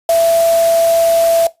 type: tone in noise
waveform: sine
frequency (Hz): 667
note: E5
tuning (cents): +20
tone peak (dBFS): -8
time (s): 0.09-1.47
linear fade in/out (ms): 2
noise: white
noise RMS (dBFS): -24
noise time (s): 0.09-1.47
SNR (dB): +13
effects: noise-tail reverb RT60 0.2 s tail -19 dB re dry + resampled to 32000 Hz